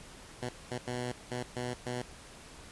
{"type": "tone bursts at uneven times", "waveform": "10% pulse", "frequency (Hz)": 123.47, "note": "B2", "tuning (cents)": 0, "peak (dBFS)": -26, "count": 6, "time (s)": [[0.42, 0.49], [0.71, 0.78], [0.87, 1.12], [1.31, 1.43], [1.56, 1.74], [1.86, 2.02]], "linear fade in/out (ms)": 5, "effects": ["pink hiss -51 dBFS RMS until 2.71 s", "resampled to 24000 Hz"]}